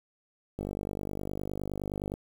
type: click train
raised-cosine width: 2 ms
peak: -21 dBFS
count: 78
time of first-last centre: 0.59-2.139 s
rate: 49.7 Hz
effects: 8-bit